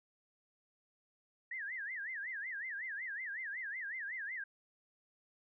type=tone with vibrato; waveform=sine; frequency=1826 Hz; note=A#6; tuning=36 cents flat; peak=-39 dBFS; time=1.51-4.44 s; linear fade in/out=5 ms; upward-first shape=sine; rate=5.4 Hz; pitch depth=240 cents each way; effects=none